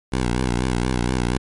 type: tone with vibrato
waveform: 10% pulse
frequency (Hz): 61.74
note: B1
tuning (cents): 0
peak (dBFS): -11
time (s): 0.12-1.38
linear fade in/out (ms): 10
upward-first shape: sine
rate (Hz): 4.2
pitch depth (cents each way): 84
effects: MP3 48 kbps